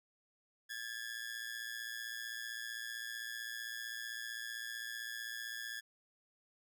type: ring-modulated tone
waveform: sawtooth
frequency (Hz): 1685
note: G#6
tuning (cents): +25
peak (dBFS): -35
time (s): 0.69-5.81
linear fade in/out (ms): 20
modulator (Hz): 57.8
effects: none